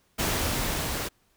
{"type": "noise with level ramp", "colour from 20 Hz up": "pink", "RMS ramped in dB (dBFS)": [-26, -31], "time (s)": [0.18, 1.09], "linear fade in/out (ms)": 20, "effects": ["pink hiss -67 dBFS RMS until 1.36 s"]}